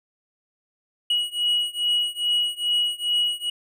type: beating tone pair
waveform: triangle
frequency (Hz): 2910 / 2912.4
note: F#7 / F#7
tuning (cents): -29 / -28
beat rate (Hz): 2.4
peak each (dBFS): -22 / -23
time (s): 1.1-3.5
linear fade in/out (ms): 5
effects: none